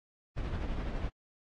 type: noise with tremolo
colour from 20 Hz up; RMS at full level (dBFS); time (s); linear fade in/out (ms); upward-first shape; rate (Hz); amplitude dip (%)
brown; -33; 0.36-1.1; 20; triangle; 12; 45
effects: low-pass 4000 Hz 12 dB/octave + AAC 32 kbps